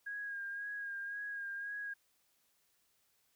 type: tone with vibrato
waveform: sine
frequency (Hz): 1631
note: G#6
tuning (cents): -32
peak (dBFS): -39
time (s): 0.06-1.94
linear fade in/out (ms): 10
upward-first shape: sine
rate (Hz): 1.9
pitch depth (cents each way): 32
effects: white hiss -75 dBFS RMS until 3.35 s